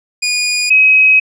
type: tone pair in turn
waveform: 20% pulse / sine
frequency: 2453 / 2541 Hz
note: D#7 / D#7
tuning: -25 / +36 cents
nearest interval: minor second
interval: 61 cents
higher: second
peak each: -8 / -5 dBFS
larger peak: second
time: 0.22-0.7 / 0.7-1.2 s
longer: second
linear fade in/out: 10 ms
effects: low-pass 12000 Hz 12 dB/octave